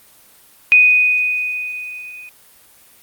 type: tone with level ramp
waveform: sine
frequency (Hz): 2489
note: D#7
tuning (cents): 0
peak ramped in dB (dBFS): -5 to -33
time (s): 0.72-2.29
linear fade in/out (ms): 0
effects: white hiss -48 dBFS RMS until 3.02 s + Opus 32 kbps